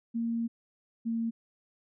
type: tone pair in turn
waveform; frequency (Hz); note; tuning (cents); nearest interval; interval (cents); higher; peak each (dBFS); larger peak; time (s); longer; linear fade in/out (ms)
sine; 231.2 / 228.8; A#3 / A#3; -14 / -32; unison; 18; first; -28; neither; 0.14-0.48 / 1.05-1.31; first; 20
effects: none